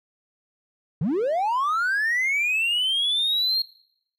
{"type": "linear sweep", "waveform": "triangle", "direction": "up", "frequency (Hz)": [130, 4268], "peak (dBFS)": -18, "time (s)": [1.01, 3.62], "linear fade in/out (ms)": 5, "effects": ["noise-tail reverb RT60 0.7 s tail -22 dB re dry", "tanh soft clip ceiling -15 dBFS"]}